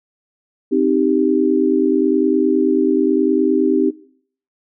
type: chord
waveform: sine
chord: C minor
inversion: none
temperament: equal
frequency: 261.6 / 311.1 / 392 Hz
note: C4 / Eb4 / G4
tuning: 0 / 0 / 0 cents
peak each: -17 dBFS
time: 0.71-3.91 s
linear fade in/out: 20 ms
effects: noise-tail reverb RT60 0.6 s tail -20 dB re dry